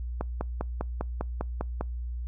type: click train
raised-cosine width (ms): 1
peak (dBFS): -16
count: 9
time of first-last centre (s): 0.21-1.81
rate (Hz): 5
effects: noise-tail reverb RT60 0.2 s tail -26 dB re dry + added 60 Hz sine -31 dBFS peak until 2.27 s